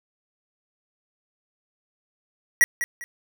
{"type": "tone with echo", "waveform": "square", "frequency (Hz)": 1922, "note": "B6", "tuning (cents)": -48, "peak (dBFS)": -13, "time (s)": [2.61, 2.64], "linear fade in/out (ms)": 0, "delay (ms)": 200, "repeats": 2, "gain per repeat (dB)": -11, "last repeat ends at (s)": 3.04, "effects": []}